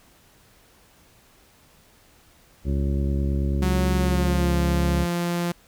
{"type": "harmonic tone", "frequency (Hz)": 69.3, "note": "C#2", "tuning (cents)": 0, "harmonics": [1, 2, 3, 4, 5, 6, 8], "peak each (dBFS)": [-22, -28, -30, -35, -34, -41, -41], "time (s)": [2.64, 5.07], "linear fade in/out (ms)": 50}
{"type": "tone with pitch glide", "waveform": "sawtooth", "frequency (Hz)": [183.6, 173.3], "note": ["F#3", "F3"], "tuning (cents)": [-13, -13], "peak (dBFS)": -19, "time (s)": [3.62, 5.52], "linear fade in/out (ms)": 5, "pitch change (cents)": -100, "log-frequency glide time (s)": [3.96, 4.57]}
{"effects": ["pink hiss -56 dBFS RMS until 5.67 s"]}